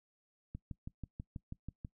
click train, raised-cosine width 5 ms, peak -30 dBFS, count 9, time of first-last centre 0.55-1.849 s, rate 6.16 Hz, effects noise-tail reverb RT60 0.1 s tail -21 dB re dry

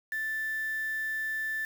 sine tone with quantisation, 1760 Hz, A6, in tune, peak -30 dBFS, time 0.12-1.65 s, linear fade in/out 2 ms, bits 7, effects none

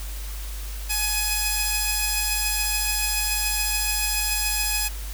5% pulse tone pair together, 840 / 2513 Hz, G#5 / D#7, +19 / +17 cents, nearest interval octave + perfect fifth, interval 1898 cents, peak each -15 dBFS, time 0.89-4.89 s, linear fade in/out 20 ms, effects added 50 Hz sine -30 dBFS peak until 5.13 s + white hiss -40 dBFS RMS until 5.13 s

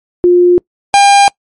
sine / 45% pulse tone pair in turn, 354.4 / 802.8 Hz, F4 / G5, +25 / +41 cents, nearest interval octave + major second, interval 1416 cents, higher second, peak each -3 dBFS, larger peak neither, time 0.24-0.58 / 0.94-1.28 s, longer neither, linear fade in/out 0 ms, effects noise-tail reverb RT60 0.1 s tail -26 dB re dry + MP3 48 kbps

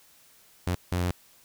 sawtooth tone bursts at uneven times, 89 Hz, F2, 33 cents sharp, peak -21 dBFS, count 2, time 0.67-0.75 / 0.92-1.11 s, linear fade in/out 0 ms, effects white hiss -58 dBFS RMS until 1.44 s

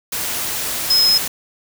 sine tone in noise, 5130 Hz, E8, 48 cents flat, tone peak -11 dBFS, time 0.9-1.18 s, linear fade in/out 5 ms, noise white, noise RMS -23 dBFS, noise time 0.12-1.28 s, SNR +9 dB, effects none

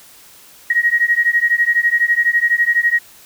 sine beating tone pair, 1885 / 1897 Hz, A#6 / A#6, +19 / +30 cents, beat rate 12 Hz, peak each -15 dBFS, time 0.7-2.99 s, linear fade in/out 5 ms, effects white hiss -44 dBFS RMS until 3.25 s

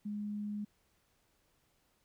sine tone, 207.7 Hz, G#3, in tune, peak -36 dBFS, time 0.05-0.65 s, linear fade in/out 10 ms, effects pink hiss -74 dBFS RMS until 2.04 s

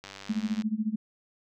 click train, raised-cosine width 0.2 ms, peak -25 dBFS, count 58, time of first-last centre 0.04-0.62 s, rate 98.2 Hz
sine tone with tremolo, 216.3 Hz, A3, 29 cents flat, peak -23 dBFS, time 0.29-0.96 s, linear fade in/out 10 ms, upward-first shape sine, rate 14 Hz, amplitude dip 90%
effects none

